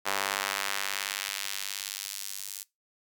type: tone with high-pass filter sweep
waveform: sawtooth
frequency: 98.7 Hz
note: G2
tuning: 12 cents sharp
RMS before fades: -34 dBFS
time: 0.05-2.64 s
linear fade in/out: 20 ms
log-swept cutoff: 880 to 7200 Hz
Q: 0.77
effects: noise-tail reverb RT60 0.2 s tail -21 dB re dry